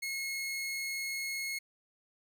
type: tone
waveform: sawtooth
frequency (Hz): 2169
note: C#7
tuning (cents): -38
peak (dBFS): -31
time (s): 0.02-1.59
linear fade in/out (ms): 10
effects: none